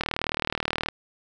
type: click train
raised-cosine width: 0.3 ms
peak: -9 dBFS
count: 35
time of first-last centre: 0.01-0.886 s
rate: 38.8 Hz
effects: none